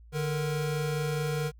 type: tone pair together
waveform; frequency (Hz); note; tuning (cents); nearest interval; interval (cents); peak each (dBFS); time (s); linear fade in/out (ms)
square; 148.7 / 470.8; D3 / A#4; +22 / +17; octave + minor sixth; 1995; -30 / -34; 0.12-1.52; 50
effects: added 57 Hz sine -49 dBFS peak until 1.59 s